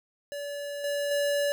square tone with level steps, 574 Hz, D5, 40 cents flat, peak -34 / -28 / -25 dBFS, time 0.32-1.52 s, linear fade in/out 0 ms, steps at 0.84 / 1.11 s, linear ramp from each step 2 ms, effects none

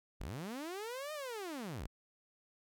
sawtooth linear two-way sweep, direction up then down, 30.43 to 622.3 to 30.43 Hz, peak -37 dBFS, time 0.2-1.87 s, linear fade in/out 10 ms, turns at 1.13 s, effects none

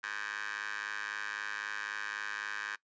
15% pulse tone with high-pass filter, 103.83 Hz, G#2, in tune, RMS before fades -39 dBFS, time 0.03-2.76 s, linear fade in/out 10 ms, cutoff 1500 Hz, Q 5.9, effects noise-tail reverb RT60 0.1 s tail -20 dB re dry + resampled to 16000 Hz

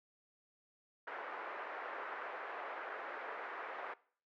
white band-pass noise, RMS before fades -45 dBFS, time 1.07-3.94 s, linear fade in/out 5 ms, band 420 to 1700 Hz, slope 24 dB/octave, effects noise-tail reverb RT60 0.5 s tail -21 dB re dry

